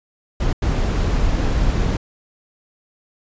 brown noise bursts at uneven times, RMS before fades -18 dBFS, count 2, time 0.4-0.53 / 0.62-1.97 s, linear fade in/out 5 ms, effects resampled to 16000 Hz

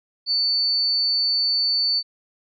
sine tone, 4500 Hz, C#8, 25 cents sharp, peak -18 dBFS, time 0.26-2.03 s, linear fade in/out 50 ms, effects none

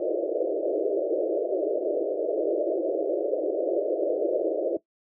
white band-pass noise, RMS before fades -26 dBFS, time 0-4.77 s, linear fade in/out 2 ms, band 320 to 630 Hz, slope 96 dB/octave, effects noise-tail reverb RT60 0.1 s tail -17 dB re dry

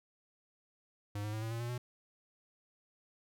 square tone with pitch steps, 102.8 / 105.87 / 109.04 / 112.3 / 115.66 / 119.11 / 122.67 Hz, G#2 / G#2 / A2 / A2 / A#2 / A#2 / B2, -17 / +34 / -15 / +36 / -13 / +38 / -11 cents, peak -37 dBFS, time 1.15-1.78 s, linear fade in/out 5 ms, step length 90 ms, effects none

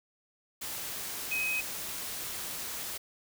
sine tone in noise, 2528 Hz, D#7, 27 cents sharp, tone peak -29 dBFS, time 1.31-1.61 s, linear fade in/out 10 ms, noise white, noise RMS -38 dBFS, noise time 0.61-2.98 s, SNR +6 dB, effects none

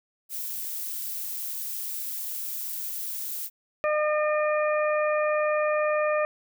violet noise, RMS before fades -33 dBFS, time 0.29-3.5 s, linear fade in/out 50 ms
harmonic tone, 606 Hz, D#5, 46 cents flat, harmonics 1 / 2 / 3 / 4, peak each -23 / -29 / -33 / -35 dBFS, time 3.84-6.25 s, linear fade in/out 0 ms
effects none

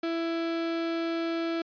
35% pulse tone, 332.1 Hz, E4, 13 cents sharp, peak -26 dBFS, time 0.03-1.62 s, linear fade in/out 5 ms, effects resampled to 11025 Hz

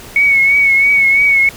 sine tone with vibrato, 2217 Hz, C#7, in tune, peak -7 dBFS, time 0.16-1.49 s, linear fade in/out 2 ms, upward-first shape triangle, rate 3 Hz, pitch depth 48 cents each way, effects pink hiss -34 dBFS RMS until 1.56 s

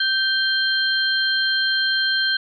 sine tone cluster, 1558 / 3172 / 4173 Hz, G6 / G7 / C8, -11 / +20 / -5 cents, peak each -20 / -24 / -23 dBFS, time 0-2.37 s, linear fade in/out 5 ms, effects none

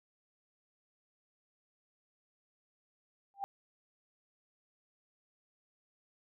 sine tone with exponential growth, 794 Hz, G5, 22 cents sharp, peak -30 dBFS, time 3.34-3.44 s, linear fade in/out 0 ms, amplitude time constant 21 ms, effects none

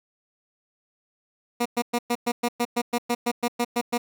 15% pulse tone bursts, 239.7 Hz, A#3, 48 cents sharp, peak -15 dBFS, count 15, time 1.6-3.98 s, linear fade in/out 10 ms, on 56 ms, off 110 ms, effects none

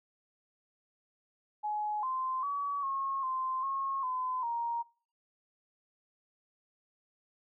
sine tone with pitch steps, 843 / 1039 / 1136 / 1086 / 1041 / 1086 / 1019 / 937 Hz, G#5 / C6 / C#6 / C#6 / C6 / C#6 / C6 / A#5, +26 / -12 / +42 / -36 / -9 / -36 / -46 / +9 cents, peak -31 dBFS, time 1.63-4.83 s, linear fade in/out 20 ms, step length 400 ms, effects noise-tail reverb RT60 0.5 s tail -25 dB re dry

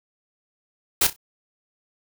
white noise with echo, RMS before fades -18 dBFS, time 1.01-1.07 s, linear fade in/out 5 ms, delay 31 ms, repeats 3, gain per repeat -12 dB, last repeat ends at 1.163 s, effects none

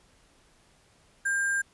sine tone with sample-and-hold, 1600 Hz, G6, 35 cents sharp, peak -24 dBFS, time 1.25-1.62 s, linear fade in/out 10 ms, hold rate 8820 Hz, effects pink hiss -62 dBFS RMS until 1.73 s + resampled to 24000 Hz

